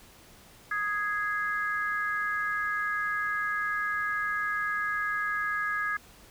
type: harmonic tone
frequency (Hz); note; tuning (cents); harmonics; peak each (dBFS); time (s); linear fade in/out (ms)
415.3; G#4; 0; 3 / 4 / 5; -32 / -29 / -39; 0.71-5.97; 5
effects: pink hiss -54 dBFS RMS until 6.3 s